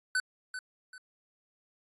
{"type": "tone with echo", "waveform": "square", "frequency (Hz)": 1509, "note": "F#6", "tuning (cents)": 34, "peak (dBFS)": -27, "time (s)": [0.15, 0.2], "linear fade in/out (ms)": 2, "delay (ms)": 390, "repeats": 2, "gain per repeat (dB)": -10, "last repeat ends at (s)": 0.98, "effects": ["AAC 32 kbps"]}